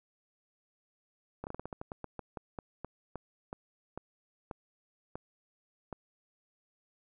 slowing click train, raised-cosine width 1 ms, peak -25 dBFS, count 20, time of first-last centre 1.44-5.927 s, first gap 29 ms, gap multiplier 1.2, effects none

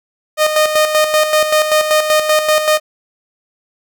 sawtooth tone with tremolo, 615 Hz, D#5, 20 cents flat, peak -5 dBFS, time 0.37-2.8 s, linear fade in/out 50 ms, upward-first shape square, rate 5.2 Hz, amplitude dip 55%, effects none

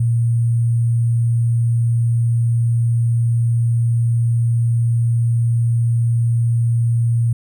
sine tone with sample-and-hold, 116.9 Hz, A#2, 5 cents sharp, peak -13 dBFS, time 0-7.33 s, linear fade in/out 5 ms, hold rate 8820 Hz, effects none

